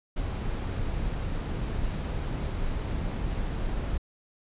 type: noise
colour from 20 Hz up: brown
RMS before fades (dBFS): -30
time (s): 0.16-3.98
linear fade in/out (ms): 10
effects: resampled to 8000 Hz